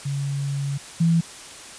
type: tone pair in turn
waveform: sine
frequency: 140 / 166.49 Hz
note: C#3 / E3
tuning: +18 / +18 cents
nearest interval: minor third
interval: 300 cents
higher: second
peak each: -23 / -15 dBFS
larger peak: second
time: 0.05-0.78 / 1-1.21 s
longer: first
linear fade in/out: 10 ms
effects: white hiss -40 dBFS RMS until 1.78 s + resampled to 22050 Hz